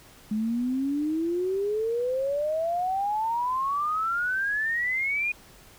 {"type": "exponential sweep", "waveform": "sine", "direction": "up", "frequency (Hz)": [210, 2470], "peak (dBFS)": -24, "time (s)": [0.31, 5.32], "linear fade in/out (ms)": 5, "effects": ["pink hiss -52 dBFS RMS until 5.78 s"]}